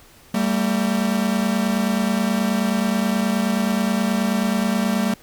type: tone pair together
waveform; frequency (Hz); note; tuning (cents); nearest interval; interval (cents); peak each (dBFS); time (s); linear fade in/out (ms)
45% pulse; 196 / 225.4; G3 / A3; 0 / +42; major second; 242; -21; 0.34-5.14; 5
effects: pink hiss -49 dBFS RMS until 5.22 s